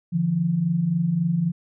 sine tone pair together, 147.6 / 171.26 Hz, D3 / F3, +9 / -34 cents, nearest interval minor third, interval 257 cents, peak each -26 / -20 dBFS, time 0.12-1.52 s, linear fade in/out 20 ms, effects none

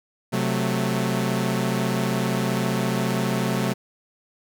sawtooth chord, F# diminished, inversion second, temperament equal, 130.81 / 185 / 220 Hz, C3 / F#3 / A3, 0 / 0 / 0 cents, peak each -22 dBFS, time 0.32-3.74 s, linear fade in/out 20 ms, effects none

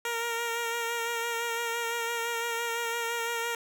10% pulse tone with vibrato, 466.2 Hz, A#4, in tune, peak -21 dBFS, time 0.05-3.55 s, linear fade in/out 2 ms, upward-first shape sine, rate 5.9 Hz, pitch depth 24 cents each way, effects none

